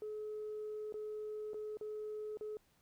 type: tone with dropouts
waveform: sine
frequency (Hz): 426.5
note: G#4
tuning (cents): +46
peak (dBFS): -39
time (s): 0.02-2.57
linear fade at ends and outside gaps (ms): 1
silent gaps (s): 0.924-0.941 / 1.534-1.543 / 1.771-1.811 / 2.372-2.41
effects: tanh soft clip ceiling -37 dBFS + pink hiss -73 dBFS RMS until 2.81 s